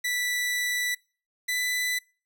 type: tone pair in turn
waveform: sawtooth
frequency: 1971 / 1991.6 Hz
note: B6 / B6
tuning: -4 / +14 cents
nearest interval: unison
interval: 18 cents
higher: second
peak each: -22 dBFS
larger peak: neither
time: 0.04-0.95 / 1.48-1.99 s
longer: first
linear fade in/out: 10 ms
effects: noise-tail reverb RT60 0.4 s tail -26 dB re dry